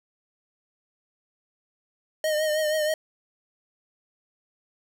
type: tone with vibrato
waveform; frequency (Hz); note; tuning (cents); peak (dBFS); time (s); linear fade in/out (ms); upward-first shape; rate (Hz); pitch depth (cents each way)
square; 616; D#5; -17; -23; 2.24-2.94; 2; triangle; 6.3; 48
effects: none